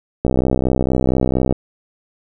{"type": "click train", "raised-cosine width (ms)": 2, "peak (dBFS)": -3, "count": 83, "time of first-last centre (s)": [0.25, 1.525], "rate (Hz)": 64.3, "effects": []}